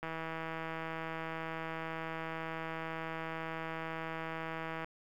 click train, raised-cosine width 0.5 ms, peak -25 dBFS, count 781, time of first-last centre 0.03-4.845 s, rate 162 Hz, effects 10-bit

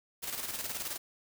white noise with tremolo, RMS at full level -36 dBFS, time 0.22-0.98 s, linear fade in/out 20 ms, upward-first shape square, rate 19 Hz, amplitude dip 50%, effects none

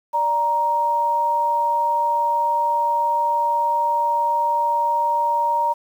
sine tone pair together, 587.3 / 936.5 Hz, D5 / A#5, 0 / +8 cents, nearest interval minor sixth, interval 808 cents, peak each -27 / -17 dBFS, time 0.13-5.74 s, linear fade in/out 20 ms, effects 8-bit

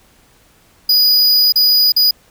square tone with dropouts, 4932 Hz, D#8, 16 cents flat, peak -9 dBFS, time 0.89-2.11 s, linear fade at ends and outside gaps 5 ms, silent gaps 1.523-1.557 / 1.921-1.963 s, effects pink hiss -51 dBFS RMS until 2.3 s

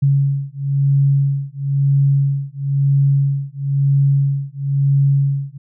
sine beating tone pair, 138.59 / 139.59 Hz, C#3 / C#3, 0 / +12 cents, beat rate 1 Hz, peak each -16 dBFS, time 0.02-5.58 s, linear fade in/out 10 ms, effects none

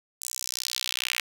sawtooth tone with high-pass filter sweep, 62.3 Hz, B1, 16 cents sharp, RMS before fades -32 dBFS, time 0.21-1.21 s, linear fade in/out 10 ms, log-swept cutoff 8000 to 2300 Hz, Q 2.3, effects 8-bit

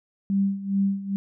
sine tone with tremolo, 196.8 Hz, G3, 7 cents sharp, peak -18 dBFS, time 0.3-1.16 s, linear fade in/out 0 ms, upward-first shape sine, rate 2.4 Hz, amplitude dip 80%, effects none

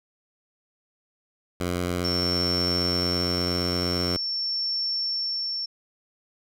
10% pulse tone with vibrato, 88.7 Hz, F2, 27 cents sharp, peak -17 dBFS, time 1.6-4.17 s, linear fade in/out 5 ms, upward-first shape sine, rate 15 Hz, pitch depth 14 cents each way
sine tone with tremolo, 5430 Hz, F8, 50 cents flat, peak -24 dBFS, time 2.04-5.66 s, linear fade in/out 10 ms, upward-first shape sine, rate 0.45 Hz, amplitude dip 35%
effects none

